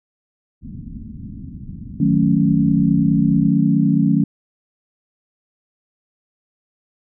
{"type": "low-pass noise", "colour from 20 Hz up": "white", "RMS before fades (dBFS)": -33, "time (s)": [0.61, 3.51], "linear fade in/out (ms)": 50, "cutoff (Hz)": 250, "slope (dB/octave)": 48}
{"type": "chord", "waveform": "sine", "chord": "D# half-diminished seventh", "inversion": "none", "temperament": "equal", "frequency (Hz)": [155.56, 185, 220, 277.2], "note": ["D#3", "F#3", "A3", "C#4"], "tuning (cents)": [0, 0, 0, 0], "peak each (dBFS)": -18, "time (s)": [2, 4.24], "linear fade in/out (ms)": 5}
{"effects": []}